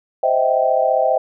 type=tone cluster; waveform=sine; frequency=522 / 625 / 660 / 778 Hz; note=C5 / D#5 / E5 / G5; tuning=-4 / +8 / +2 / -13 cents; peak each=-19 dBFS; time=0.23-1.18 s; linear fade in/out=5 ms; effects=none